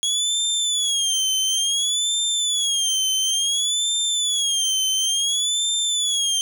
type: tone with vibrato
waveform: 25% pulse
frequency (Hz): 3322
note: G#7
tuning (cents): 0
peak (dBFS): -15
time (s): 0.03-6.41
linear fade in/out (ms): 0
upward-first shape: sine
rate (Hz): 0.57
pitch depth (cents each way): 130
effects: none